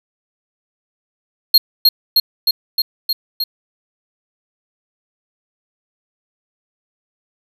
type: tone with echo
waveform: square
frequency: 4250 Hz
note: C8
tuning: 26 cents sharp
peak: -5 dBFS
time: 1.54-1.58 s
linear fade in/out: 5 ms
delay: 310 ms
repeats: 6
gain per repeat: -2 dB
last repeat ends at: 3.44 s
effects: none